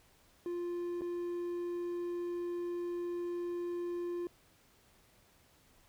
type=tone with dropouts; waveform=triangle; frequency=349.2 Hz; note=F4; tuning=in tune; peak=-33 dBFS; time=0.46-4.27 s; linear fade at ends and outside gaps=1 ms; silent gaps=1.01-1.018 s; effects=pink hiss -66 dBFS RMS until 5.88 s